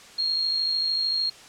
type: tone with amplitude modulation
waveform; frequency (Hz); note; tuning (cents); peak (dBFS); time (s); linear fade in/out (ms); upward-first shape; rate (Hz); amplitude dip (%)
sine; 4254; C8; +28; -20; 0.18-1.3; 10; sine; 53.3; 40
effects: white hiss -47 dBFS RMS until 1.48 s + low-pass 7000 Hz 12 dB/octave

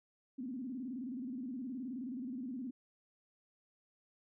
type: tone with vibrato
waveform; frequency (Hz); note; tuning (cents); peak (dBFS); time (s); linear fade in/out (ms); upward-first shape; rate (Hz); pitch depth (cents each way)
sine; 252.5; B3; +39; -39; 0.38-2.71; 10; square; 19; 120
effects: none

